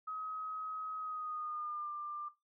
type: tone with pitch glide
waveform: sine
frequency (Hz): 1269 to 1190.9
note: D#6 to D6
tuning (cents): +34 to +24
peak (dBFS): -38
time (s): 0.07-2.29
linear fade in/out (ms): 10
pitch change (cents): -110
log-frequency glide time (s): 0.97-1.91
effects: noise-tail reverb RT60 0.2 s tail -18 dB re dry